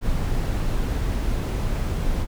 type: noise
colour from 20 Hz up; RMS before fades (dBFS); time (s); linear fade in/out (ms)
brown; -23; 0.01-2.27; 50
effects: none